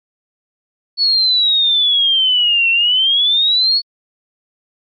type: exponential two-way sweep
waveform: sine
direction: down then up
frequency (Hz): 4435 to 2695 to 4435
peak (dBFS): -10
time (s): 0.97-3.82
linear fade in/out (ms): 50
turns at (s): 2.7
effects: MP3 32 kbps